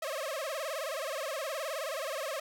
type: tone with vibrato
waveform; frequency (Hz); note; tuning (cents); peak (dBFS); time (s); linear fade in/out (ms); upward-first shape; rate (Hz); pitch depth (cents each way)
sawtooth; 590; D5; +8; -30; 0.02-2.4; 5; sine; 19; 190
effects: none